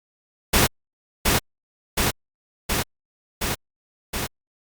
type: noise with echo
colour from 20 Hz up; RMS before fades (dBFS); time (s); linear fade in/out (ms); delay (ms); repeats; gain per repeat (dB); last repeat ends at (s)
pink; -17; 0.53-0.67; 10; 720; 5; -2; 4.27
effects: Opus 48 kbps